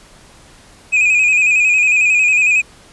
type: tone with vibrato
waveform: triangle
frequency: 2489 Hz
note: D#7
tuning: in tune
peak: -8 dBFS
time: 0.92-2.62 s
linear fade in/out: 20 ms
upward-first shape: square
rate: 11 Hz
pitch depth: 40 cents each way
effects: pink hiss -44 dBFS RMS until 2.92 s + resampled to 24000 Hz